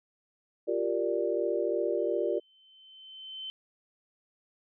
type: chord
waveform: sine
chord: G minor seventh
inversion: third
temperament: equal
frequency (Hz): 349.2 / 392 / 466.2 / 587.3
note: F4 / G4 / Bb4 / D5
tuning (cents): 0 / 0 / 0 / 0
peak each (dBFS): -32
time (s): 0.67-2.4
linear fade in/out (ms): 20
type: tone with exponential growth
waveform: sine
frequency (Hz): 3075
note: G7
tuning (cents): -34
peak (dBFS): -35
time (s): 1.98-3.5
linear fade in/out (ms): 0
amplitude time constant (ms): 330
effects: none